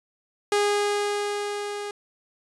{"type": "tone with level ramp", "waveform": "sawtooth", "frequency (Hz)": 410.7, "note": "G#4", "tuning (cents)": -19, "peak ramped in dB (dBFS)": [-15, -27], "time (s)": [0.52, 1.91], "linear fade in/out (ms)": 2, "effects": ["resampled to 24000 Hz"]}